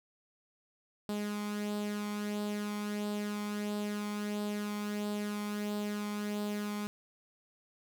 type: tone with flanger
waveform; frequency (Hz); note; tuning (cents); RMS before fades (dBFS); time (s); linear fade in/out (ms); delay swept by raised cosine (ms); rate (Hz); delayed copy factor
sawtooth; 207.7; G#3; 0; -36; 1.09-6.87; 0; 0.23 to 0.91; 1.5; +0.5
effects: none